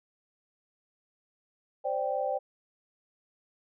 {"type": "chord", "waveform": "sine", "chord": "C suspended second", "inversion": "none", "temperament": "equal", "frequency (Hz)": [523.3, 587.3, 784], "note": ["C5", "D5", "G5"], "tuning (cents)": [0, 0, 0], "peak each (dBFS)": -32, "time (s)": [1.84, 2.39], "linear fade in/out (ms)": 20, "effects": []}